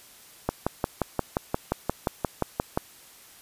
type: click train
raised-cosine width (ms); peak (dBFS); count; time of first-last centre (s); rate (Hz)
1; -9; 14; 0.49-2.775; 5.69
effects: white hiss -51 dBFS RMS until 3.41 s + resampled to 32000 Hz